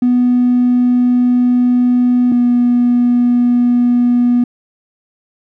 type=tone pair in turn; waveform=triangle; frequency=246.6 / 243.1 Hz; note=B3 / B3; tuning=-2 / -27 cents; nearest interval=unison; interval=25 cents; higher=first; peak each=-5 dBFS; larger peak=neither; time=0.02-2.32 / 2.32-4.44 s; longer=first; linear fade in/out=5 ms; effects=tanh soft clip ceiling -5 dBFS